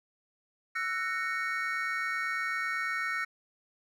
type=chord; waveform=triangle; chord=F# dominant seventh; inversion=third; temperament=just; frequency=1332 / 1480 / 1850 / 2220 Hz; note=E6 / F#6 / A#6 / C#7; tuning=+18 / 0 / -14 / +2 cents; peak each=-34 / -35 / -33 / -34 dBFS; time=0.75-3.25 s; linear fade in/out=10 ms; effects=none